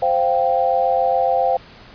sine chord, C suspended fourth, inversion none, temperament just, 523.3 / 697.7 / 784.9 Hz, C5 / F5 / G5, 0 / -2 / +2 cents, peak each -19 dBFS, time 0.02-1.57 s, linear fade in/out 5 ms, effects pink hiss -43 dBFS RMS until 1.94 s + resampled to 11025 Hz

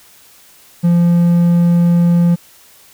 triangle tone, 172.4 Hz, F3, 22 cents flat, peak -6 dBFS, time 0.83-2.36 s, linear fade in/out 20 ms, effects white hiss -45 dBFS RMS until 2.93 s

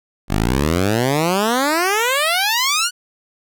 10% pulse exponential sweep, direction up, 46.25 to 1498 Hz, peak -7 dBFS, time 0.28-2.91 s, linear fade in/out 50 ms, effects none

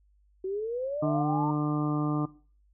sine exponential sweep, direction up, 370 to 929 Hz, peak -29 dBFS, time 0.44-1.51 s, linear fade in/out 5 ms
harmonic tone, 149.5 Hz, D3, 31 cents sharp, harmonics 1 / 2 / 3 / 4 / 5 / 6 / 7 / 8, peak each -29 / -27 / -40 / -42 / -40 / -46 / -41 / -38 dBFS, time 1.02-2.26 s, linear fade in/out 10 ms
effects noise-tail reverb RT60 0.4 s tail -19 dB re dry + added 50 Hz sine -61 dBFS peak until 2.73 s

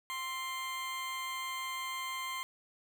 20% pulse tone with amplitude modulation, 1049 Hz, C6, 4 cents sharp, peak -30 dBFS, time 0.1-2.43 s, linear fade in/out 0 ms, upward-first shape sine, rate 294 Hz, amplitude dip 30%, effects none

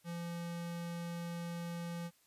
square tone, 170.9 Hz, F3, 37 cents flat, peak -40 dBFS, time 0.04-2.11 s, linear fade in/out 50 ms, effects white hiss -70 dBFS RMS until 2.26 s + resampled to 32000 Hz

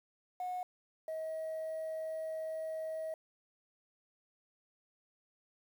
sine tone pair in turn, 728 / 637.4 Hz, F#5 / D#5, -28 / +42 cents, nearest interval major second, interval 230 cents, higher first, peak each -34 / -35 dBFS, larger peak first, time 0.4-0.63 / 1.08-3.14 s, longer second, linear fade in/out 2 ms, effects tanh soft clip ceiling -34 dBFS + 10-bit

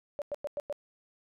sine tone bursts, 580 Hz, D5, 22 cents flat, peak -31 dBFS, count 5, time 0.19-0.726 s, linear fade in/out 0 ms, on 28 ms, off 99 ms, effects none

